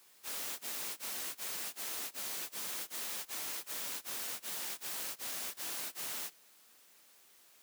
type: noise bursts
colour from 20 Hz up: white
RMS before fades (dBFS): -40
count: 16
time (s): 0.23-6.305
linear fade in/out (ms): 50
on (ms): 360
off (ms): 21
effects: white hiss -63 dBFS RMS until 7.62 s + high-pass 200 Hz 12 dB/octave